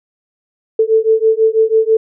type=beating tone pair; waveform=sine; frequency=440 / 446.1 Hz; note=A4 / A4; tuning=0 / +24 cents; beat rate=6.1 Hz; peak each=-12 dBFS; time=0.79-1.97 s; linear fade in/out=5 ms; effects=none